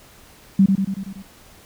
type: tone with echo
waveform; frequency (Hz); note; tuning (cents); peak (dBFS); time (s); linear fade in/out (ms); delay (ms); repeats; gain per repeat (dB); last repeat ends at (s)
sine; 194.1; G3; -17; -9; 0.59-0.66; 5; 94; 6; -4; 1.224
effects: pink hiss -48 dBFS RMS until 1.65 s